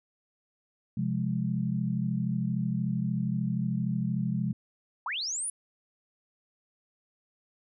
sine chord, F minor, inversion second, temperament equal, 130.81 / 174.61 / 207.7 Hz, C3 / F3 / Ab3, 0 / 0 / 0 cents, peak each -31 dBFS, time 0.97-4.53 s, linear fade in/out 5 ms
sine linear sweep, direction up, 827 to 10240 Hz, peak -30 dBFS, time 5.06-5.5 s, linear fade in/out 2 ms
effects none

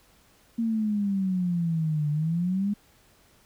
sine exponential two-way sweep, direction down then up, 232.2 to 146.83 to 208.7 Hz, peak -23 dBFS, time 0.58-2.74 s, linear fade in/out 10 ms, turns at 2.1 s, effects pink hiss -60 dBFS RMS until 3.45 s

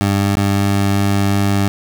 20% pulse tone with dropouts, 99.7 Hz, G2, 30 cents sharp, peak -8 dBFS, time 0.01-1.68 s, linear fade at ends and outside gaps 0 ms, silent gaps 0.353-0.37 s, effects none

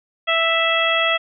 harmonic tone, 659.3 Hz, E5, in tune, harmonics 1 / 2 / 3 / 4 / 5, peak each -22 / -22 / -22 / -22 / -22 dBFS, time 0.27-1.18 s, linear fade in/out 20 ms, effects none

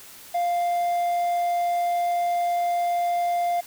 triangle tone, 698.5 Hz, F5, in tune, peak -19 dBFS, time 0.34-3.61 s, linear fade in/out 10 ms, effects white hiss -45 dBFS RMS until 3.66 s

